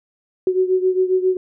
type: beating tone pair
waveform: sine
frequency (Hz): 370 / 377.4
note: F#4 / F#4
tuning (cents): 0 / +34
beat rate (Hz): 7.4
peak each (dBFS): -16 / -20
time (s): 0.47-1.37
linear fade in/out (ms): 2
effects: none

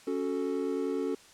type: chord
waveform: triangle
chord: F# minor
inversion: second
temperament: equal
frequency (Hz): 277.2 / 370 / 440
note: C#4 / F#4 / A4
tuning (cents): 0 / 0 / 0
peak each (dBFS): -31 / -32 / -31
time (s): 0.07-1.15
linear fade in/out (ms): 5
effects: white hiss -55 dBFS RMS until 1.33 s + low-pass 8000 Hz 12 dB/octave

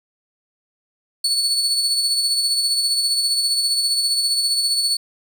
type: tone with tremolo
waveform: 35% pulse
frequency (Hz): 4435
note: C#8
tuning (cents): 0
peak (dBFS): -14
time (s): 1.24-4.97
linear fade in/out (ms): 5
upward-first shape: sine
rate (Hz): 15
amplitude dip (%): 40
effects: none

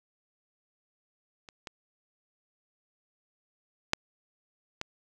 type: clicks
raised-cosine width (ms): 0.2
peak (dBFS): -29 / -22 / -6 / -16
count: 4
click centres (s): 1.488 / 1.672 / 3.934 / 4.814
effects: none

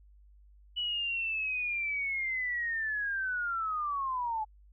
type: linear sweep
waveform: sine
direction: down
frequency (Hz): 2960 to 847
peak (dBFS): -30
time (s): 0.76-4.45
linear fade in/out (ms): 20
effects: added 50 Hz sine -55 dBFS peak until 4.72 s

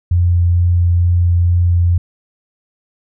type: tone with vibrato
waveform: sine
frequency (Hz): 87.31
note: F2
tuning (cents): 0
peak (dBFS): -9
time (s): 0.11-1.98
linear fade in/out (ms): 5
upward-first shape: sine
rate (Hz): 2.2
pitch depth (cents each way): 9
effects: none

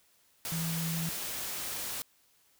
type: tone in noise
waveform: sine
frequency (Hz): 164.81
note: E3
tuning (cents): 0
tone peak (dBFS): -32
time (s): 0.52-1.09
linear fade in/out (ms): 0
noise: white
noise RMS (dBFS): -37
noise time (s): 0.45-2.02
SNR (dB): +2
effects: white hiss -67 dBFS RMS until 2.59 s

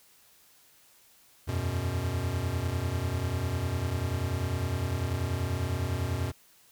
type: chord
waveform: square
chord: E suspended second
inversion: none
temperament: equal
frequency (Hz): 82.41 / 92.5 / 123.47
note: E2 / F#2 / B2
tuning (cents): 0 / 0 / 0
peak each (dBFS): -35 / -32 / -34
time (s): 1.47-6.32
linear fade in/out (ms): 20
effects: white hiss -60 dBFS RMS until 6.71 s

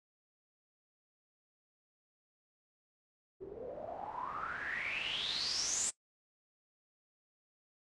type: noise with low-pass filter sweep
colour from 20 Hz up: white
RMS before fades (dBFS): -39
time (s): 3.4-5.91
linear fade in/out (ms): 20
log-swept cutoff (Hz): 370 to 8000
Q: 9.5
effects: noise-tail reverb RT60 0.1 s tail -19 dB re dry + resampled to 24000 Hz

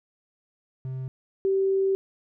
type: tone pair in turn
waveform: triangle / sine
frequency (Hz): 130.5 / 386.8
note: C3 / G4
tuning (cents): -4 / -23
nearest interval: octave + perfect fifth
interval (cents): 1881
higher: second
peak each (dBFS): -28 / -20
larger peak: second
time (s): 0.85-1.08 / 1.45-1.95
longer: second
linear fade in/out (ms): 0
effects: none

